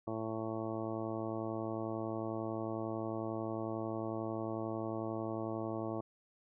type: harmonic tone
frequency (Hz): 111.1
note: A2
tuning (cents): +17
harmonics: 1 / 2 / 3 / 4 / 5 / 6 / 7 / 8 / 9 / 10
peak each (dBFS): -44 / -44 / -40 / -46 / -45 / -44 / -51 / -50 / -57 / -49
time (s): 0.07-6.01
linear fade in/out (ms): 5
effects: none